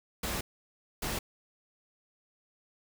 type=noise bursts at uneven times; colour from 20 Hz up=pink; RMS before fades=-34 dBFS; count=2; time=0.23-0.41 / 1.02-1.19 s; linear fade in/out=5 ms; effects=none